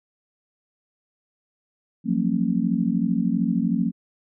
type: tone cluster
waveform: sine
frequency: 173.6 / 186.6 / 229.4 / 272.3 Hz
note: F3 / F#3 / A#3 / C#4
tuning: -10 / +15 / -28 / -31 cents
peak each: -26 / -25 / -23 / -27 dBFS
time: 2.04-3.92 s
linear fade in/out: 50 ms
effects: none